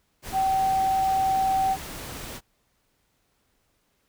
sine tone in noise, 768 Hz, G5, 36 cents flat, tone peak -20 dBFS, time 0.32-1.77 s, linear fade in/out 50 ms, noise pink, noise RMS -37 dBFS, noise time 0.22-2.41 s, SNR +14 dB, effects pink hiss -70 dBFS RMS until 4.08 s

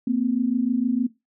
sine tone pair together, 231.5 / 258 Hz, A#3 / C4, -12 / -24 cents, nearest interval major second, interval 188 cents, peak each -22 dBFS, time 0.07-1.07 s, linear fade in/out 5 ms, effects noise-tail reverb RT60 0.2 s tail -17 dB re dry

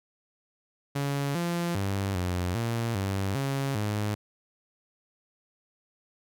sawtooth tone with pitch steps, 140.8 / 172.1 / 98.3 / 89.7 / 116 / 97.4 / 137.3 / 104.7 Hz, C#3 / F3 / G2 / F2 / A#2 / G2 / C#3 / G#2, +27 / -25 / +5 / +47 / -8 / -11 / -16 / +15 cents, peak -23 dBFS, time 0.95-4.15 s, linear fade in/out 10 ms, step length 400 ms, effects none

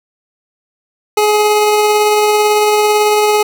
25% pulse tone with tremolo, 421.2 Hz, G#4, 24 cents sharp, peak -4 dBFS, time 1.17-3.43 s, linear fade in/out 5 ms, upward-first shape triangle, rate 18 Hz, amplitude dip 25%, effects none

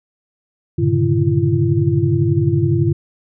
sine tone cluster, 99.7 / 117.9 / 137.9 / 149.7 / 339.6 Hz, G2 / A#2 / C#3 / D3 / F4, +30 / +20 / -9 / +33 / -48 cents, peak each -19 dBFS, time 0.78-2.93 s, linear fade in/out 10 ms, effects none

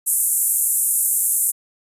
white band-pass noise, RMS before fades -19 dBFS, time 0.06-1.52 s, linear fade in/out 20 ms, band 7900 to 13000 Hz, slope 48 dB/octave, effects resampled to 32000 Hz

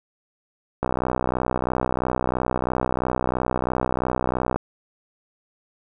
click train, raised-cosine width 1 ms, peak -8 dBFS, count 236, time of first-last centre 0.83-4.56 s, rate 63 Hz, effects none

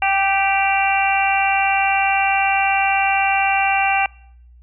harmonic tone with a mistuned harmonic, 392 Hz, G4, in tune, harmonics 2 / 3 / 4 / 5 / 6 / 7, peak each -17 / -28 / -26 / -28 / -22 / -22 dBFS, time 0.02-4.06 s, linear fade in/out 2 ms, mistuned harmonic 4, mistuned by -18 cents, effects noise-tail reverb RT60 0.7 s tail -25 dB re dry + added 60 Hz sine -43 dBFS peak until 4.62 s

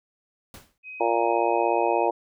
pink noise with exponential decay, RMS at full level -40 dBFS, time 0.54-0.78 s, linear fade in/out 2 ms, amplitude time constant 52 ms
sine tone, 2521 Hz, D#7, 22 cents sharp, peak -36 dBFS, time 0.83-2.09 s, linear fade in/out 50 ms
harmonic tone, 116.54 Hz, A#2, in tune, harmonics 3 / 4 / 5 / 6 / 7 / 8, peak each -27 / -27 / -27 / -27 / -27 / -27 dBFS, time 1-2.11 s, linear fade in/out 10 ms
effects none

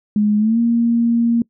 sine tone with pitch glide, 209.4 to 233.7 Hz, G#3 to A#3, +15 to +5 cents, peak -12 dBFS, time 0.16-1.42 s, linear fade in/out 2 ms, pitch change +190 cents, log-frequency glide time 0.38-0.59 s, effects noise-tail reverb RT60 0.1 s tail -24 dB re dry

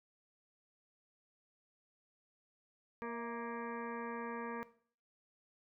harmonic tone with a mistuned harmonic, 234.2 Hz, A#3, 8 cents sharp, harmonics 1 / 2 / 3 / 4 / 5 / 7 / 8 / 9 / 10, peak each -45 / -43 / -56 / -47 / -48 / -51 / -56 / -60 / -58 dBFS, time 3.02-4.63 s, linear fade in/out 0 ms, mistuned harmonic 3, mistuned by -91 cents, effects noise-tail reverb RT60 0.5 s tail -17 dB re dry

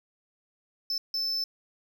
triangle tone bursts at uneven times, 5274 Hz, E8, in tune, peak -26 dBFS, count 2, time 0.9-0.98 / 1.14-1.44 s, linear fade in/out 2 ms, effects 9-bit

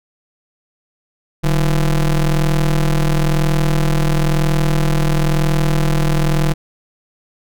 square ring-modulated tone, 85 Hz, F2, 46 cents flat, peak -10 dBFS, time 1.43-6.54 s, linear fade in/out 20 ms, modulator 64.5 Hz, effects none

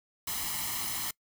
white noise with comb filter, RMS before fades -34 dBFS, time 0.27-1.11 s, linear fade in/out 5 ms, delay 0.98 ms, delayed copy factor +0.7, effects noise-tail reverb RT60 0.1 s tail -24 dB re dry

